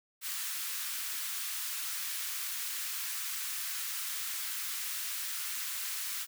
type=high-pass noise; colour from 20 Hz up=white; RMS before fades=-37 dBFS; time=0.21-6.27 s; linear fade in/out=50 ms; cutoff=1200 Hz; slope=24 dB/octave; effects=none